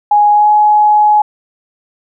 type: tone with pitch glide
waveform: sine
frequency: 830.6 to 842.2 Hz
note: G#5 to G#5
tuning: 0 to +24 cents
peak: -5 dBFS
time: 0.11-1.22 s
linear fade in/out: 5 ms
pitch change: +24 cents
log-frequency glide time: 0.31-0.49 s
effects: none